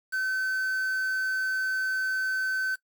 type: tone with quantisation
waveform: triangle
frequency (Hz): 1529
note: G6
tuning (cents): -44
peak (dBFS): -24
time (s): 0.12-2.76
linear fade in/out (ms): 20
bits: 7
effects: noise-tail reverb RT60 0.1 s tail -19 dB re dry